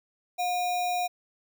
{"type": "tone with sample-and-hold", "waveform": "sine", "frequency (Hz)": 716, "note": "F5", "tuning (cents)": 43, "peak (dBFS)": -25, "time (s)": [0.38, 1.08], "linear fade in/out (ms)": 20, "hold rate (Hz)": 3150, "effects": []}